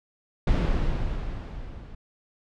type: noise with level ramp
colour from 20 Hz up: brown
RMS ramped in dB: -19 to -42 dBFS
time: 0.47-1.95 s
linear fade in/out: 5 ms
effects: low-pass 4000 Hz 12 dB/octave